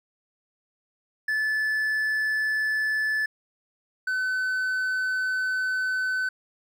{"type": "tone pair in turn", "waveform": "triangle", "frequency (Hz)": [1737, 1514.4], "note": ["A6", "F#6"], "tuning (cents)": [-23, 40], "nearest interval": "major second", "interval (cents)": 237, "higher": "first", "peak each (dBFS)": [-21, -22], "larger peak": "first", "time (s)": [[1.28, 3.26], [4.07, 6.29]], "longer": "second", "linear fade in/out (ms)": 5, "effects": []}